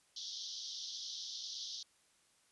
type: band-pass noise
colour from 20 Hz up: white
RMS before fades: -45 dBFS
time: 0.16-1.83 s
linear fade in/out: 5 ms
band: 3200 to 6000 Hz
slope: 96 dB/octave
effects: white hiss -71 dBFS RMS until 2.51 s + resampled to 24000 Hz